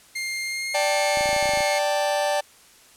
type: tone with pitch glide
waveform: sawtooth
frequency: 2114 to 2166 Hz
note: C7 to C#7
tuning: +17 to -41 cents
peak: -23 dBFS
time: 0.15-1.79 s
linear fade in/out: 10 ms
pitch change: +42 cents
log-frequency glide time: 0.44-1.03 s
type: chord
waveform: 45% pulse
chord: D suspended fourth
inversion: none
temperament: just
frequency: 587.3 / 783.1 / 881 Hz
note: D5 / G5 / A5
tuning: 0 / -2 / +2 cents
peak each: -23 / -26 / -29 dBFS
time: 0.74-2.41 s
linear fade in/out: 10 ms
type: clicks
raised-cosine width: 3 ms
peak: -24 dBFS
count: 12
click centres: 1.173 / 1.209 / 1.258 / 1.291 / 1.33 / 1.364 / 1.427 / 1.457 / 1.492 / 1.536 / 1.574 / 1.606 s
effects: white hiss -52 dBFS RMS until 2.96 s + low-pass 11000 Hz 12 dB/octave